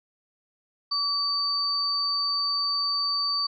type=tone pair together; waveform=sine; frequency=1147 / 4588 Hz; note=D6 / D8; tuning=-41 / -41 cents; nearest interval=2 octaves; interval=2400 cents; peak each=-31 / -24 dBFS; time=0.91-3.47 s; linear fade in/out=10 ms; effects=none